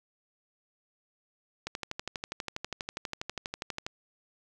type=click train; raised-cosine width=0.2 ms; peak=-17 dBFS; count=28; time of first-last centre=1.67-3.865 s; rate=12.3 Hz; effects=none